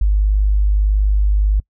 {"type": "tone", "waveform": "sine", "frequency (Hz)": 50.8, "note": "G#1", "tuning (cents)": -38, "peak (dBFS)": -11, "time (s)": [0.01, 1.6], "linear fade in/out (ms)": 5, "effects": ["noise-tail reverb RT60 0.1 s tail -25 dB re dry"]}